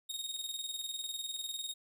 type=tone with tremolo; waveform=sawtooth; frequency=3729 Hz; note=A#7; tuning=in tune; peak=-33 dBFS; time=0.09-1.74 s; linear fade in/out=10 ms; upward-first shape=square; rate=20 Hz; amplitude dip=55%; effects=none